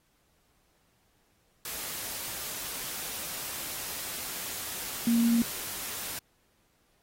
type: tone in noise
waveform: sine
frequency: 233.1 Hz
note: A#3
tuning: in tune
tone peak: -21 dBFS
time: 5.07-5.42 s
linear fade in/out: 2 ms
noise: white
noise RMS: -37 dBFS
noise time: 1.65-6.19 s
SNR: +13 dB
effects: pink hiss -70 dBFS RMS until 7.02 s + AAC 48 kbps